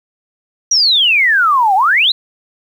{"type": "exponential two-way sweep", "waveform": "sine", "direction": "down then up", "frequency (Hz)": [5920, 740, 4163], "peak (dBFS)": -8, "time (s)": [0.71, 2.12], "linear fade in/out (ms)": 5, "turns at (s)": 1.75, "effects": ["7-bit"]}